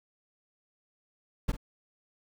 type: noise with echo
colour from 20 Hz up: brown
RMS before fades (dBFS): -27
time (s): 1.48-1.52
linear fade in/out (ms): 10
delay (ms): 48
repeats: 1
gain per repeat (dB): -12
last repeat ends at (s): 1.568
effects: none